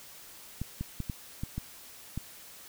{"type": "clicks", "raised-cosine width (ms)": 5, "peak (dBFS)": -21, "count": 7, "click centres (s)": [0.616, 0.81, 1.003, 1.098, 1.435, 1.58, 2.176], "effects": ["white hiss -50 dBFS RMS until 2.68 s"]}